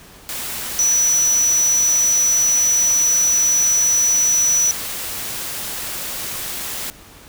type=tone in noise; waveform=sine; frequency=5920 Hz; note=F#8; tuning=in tune; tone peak=-13 dBFS; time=0.79-4.71 s; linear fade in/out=0 ms; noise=white; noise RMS=-27 dBFS; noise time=0.29-6.9 s; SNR=+11 dB; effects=pink hiss -43 dBFS RMS until 7.28 s